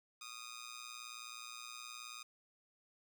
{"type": "tone with amplitude modulation", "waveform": "10% pulse", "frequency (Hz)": 1235, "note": "D#6", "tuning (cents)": -13, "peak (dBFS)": -36, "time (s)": [0.21, 2.23], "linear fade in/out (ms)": 5, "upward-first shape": "sine", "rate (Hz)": 119, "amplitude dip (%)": 75, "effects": ["12-bit"]}